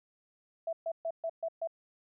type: tone bursts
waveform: sine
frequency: 659.3 Hz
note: E5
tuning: in tune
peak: -31 dBFS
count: 6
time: 0.67-1.674 s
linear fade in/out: 5 ms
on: 59 ms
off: 130 ms
effects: none